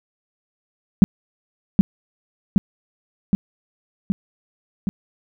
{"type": "tone with echo", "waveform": "sine", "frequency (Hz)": 196.2, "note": "G3", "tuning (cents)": 2, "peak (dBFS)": -3, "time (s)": [1.02, 1.04], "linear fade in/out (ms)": 0, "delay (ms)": 770, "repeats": 5, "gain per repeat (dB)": -3, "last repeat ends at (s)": 4.89, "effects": []}